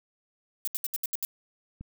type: noise bursts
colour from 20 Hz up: violet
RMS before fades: -30 dBFS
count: 7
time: 0.65-1.25 s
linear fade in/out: 0 ms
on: 24 ms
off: 72 ms
type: click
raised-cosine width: 5 ms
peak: -28 dBFS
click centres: 1.81 s
effects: none